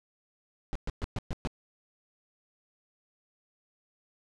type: noise bursts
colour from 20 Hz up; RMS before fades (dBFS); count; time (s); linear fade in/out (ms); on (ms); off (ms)
brown; -31; 6; 0.73-1.474; 0; 24; 120
effects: low-pass 7000 Hz 12 dB/octave